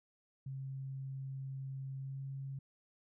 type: tone with pitch glide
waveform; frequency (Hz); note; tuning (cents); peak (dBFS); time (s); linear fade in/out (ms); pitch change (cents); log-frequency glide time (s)
sine; 134.5 to 135.98; C3 to C#3; +48 to -33; -40; 0.46-2.59; 5; +19; 1.98-2.21
effects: none